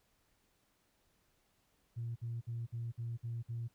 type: tone bursts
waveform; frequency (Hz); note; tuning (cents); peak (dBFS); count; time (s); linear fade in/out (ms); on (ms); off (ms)
sine; 116.9; A#2; +5; -36; 7; 1.96-3.684; 20; 200; 54
effects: tanh soft clip ceiling -33 dBFS + pink hiss -75 dBFS RMS until 3.74 s